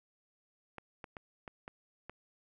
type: clicks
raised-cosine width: 0.5 ms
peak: -29 dBFS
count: 6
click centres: 0.783 / 1.042 / 1.168 / 1.478 / 1.679 / 2.096 s
effects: none